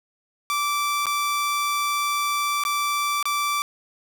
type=tone with dropouts; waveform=sawtooth; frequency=1166 Hz; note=D6; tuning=13 cents flat; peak=-18 dBFS; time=0.5-3.62 s; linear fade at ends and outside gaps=0 ms; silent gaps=1.057-1.067 / 2.637-2.651 / 3.227-3.255 s; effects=none